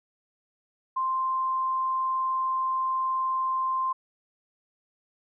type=tone; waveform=sine; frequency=1046.5 Hz; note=C6; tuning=in tune; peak=-24 dBFS; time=0.96-3.93 s; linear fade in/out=10 ms; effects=none